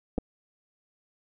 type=clicks; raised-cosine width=2 ms; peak=-16 dBFS; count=2; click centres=0.18 / 0.184 s; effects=none